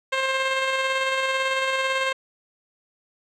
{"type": "tone with tremolo", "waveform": "10% pulse", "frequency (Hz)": 530, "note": "C5", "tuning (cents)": 22, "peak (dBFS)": -12, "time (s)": [0.12, 2.13], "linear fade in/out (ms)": 10, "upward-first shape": "square", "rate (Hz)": 18, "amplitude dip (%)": 25, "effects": ["low-pass 5000 Hz 12 dB/octave"]}